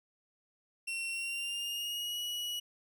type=tone with pitch glide; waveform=40% pulse; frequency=2724 to 2920 Hz; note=F7 to F#7; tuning=-44 to -24 cents; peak=-34 dBFS; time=0.87-2.6 s; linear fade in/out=10 ms; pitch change=+120 cents; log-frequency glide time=1.1-2.2 s; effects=none